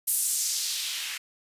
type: noise with band-pass filter sweep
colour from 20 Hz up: blue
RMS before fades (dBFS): -29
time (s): 0.07-1.18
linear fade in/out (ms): 10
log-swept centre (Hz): 11000 to 2100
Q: 1.5
effects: resampled to 32000 Hz